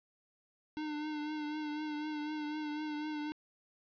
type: tone with vibrato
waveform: square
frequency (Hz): 302.3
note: D#4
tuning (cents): -50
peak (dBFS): -37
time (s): 0.77-3.32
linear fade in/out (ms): 0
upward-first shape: triangle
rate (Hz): 4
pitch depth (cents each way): 38
effects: resampled to 11025 Hz + 12-bit